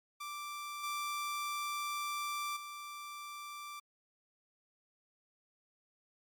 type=tone with level steps; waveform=sawtooth; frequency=1174.7 Hz; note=D6; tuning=in tune; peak=-37 / -32 / -40 dBFS; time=0.2-3.8 s; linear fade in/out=10 ms; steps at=0.83 / 2.56 s; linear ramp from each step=10 ms; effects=MP3 96 kbps